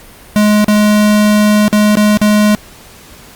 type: tone with dropouts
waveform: square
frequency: 210 Hz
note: G#3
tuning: 19 cents sharp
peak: -7 dBFS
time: 0.36-2.55 s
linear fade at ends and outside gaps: 0 ms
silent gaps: 0.644-0.682 / 1.681-1.728 / 1.954-1.971 / 2.172-2.215 s
effects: pink hiss -37 dBFS RMS until 3.35 s + Opus 48 kbps